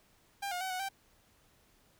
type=tone with pitch steps; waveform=sawtooth; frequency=797 / 716 / 756 / 737 / 780 Hz; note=G5 / F5 / F#5 / F#5 / G5; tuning=+28 / +43 / +37 / -7 / -9 cents; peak=-31 dBFS; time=0.42-0.89 s; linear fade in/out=10 ms; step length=94 ms; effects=pink hiss -67 dBFS RMS until 1.99 s